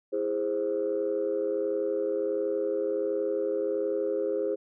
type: chord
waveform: sine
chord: E augmented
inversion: none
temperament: equal with one note detuned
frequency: 329.6 / 411 / 523.3 Hz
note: E4 / G#4 / B#4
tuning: 0 / -18 / 0 cents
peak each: -33 / -28 / -29 dBFS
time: 0.12-4.56 s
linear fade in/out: 20 ms
effects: tanh soft clip ceiling -19 dBFS